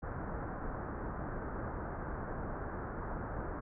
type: low-pass noise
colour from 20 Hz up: pink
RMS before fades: -40 dBFS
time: 0.02-3.61 s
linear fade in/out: 20 ms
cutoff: 1600 Hz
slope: 48 dB/octave
effects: none